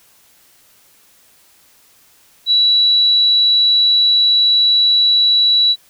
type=tone; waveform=sine; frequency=3927 Hz; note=B7; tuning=11 cents flat; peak=-9 dBFS; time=2.46-5.76 s; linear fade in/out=50 ms; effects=white hiss -51 dBFS RMS until 5.89 s